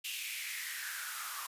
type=noise with high-pass filter sweep; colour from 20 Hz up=white; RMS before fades=-40 dBFS; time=0.04-1.47 s; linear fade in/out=10 ms; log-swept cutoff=2800 to 1100 Hz; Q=5; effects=resampled to 32000 Hz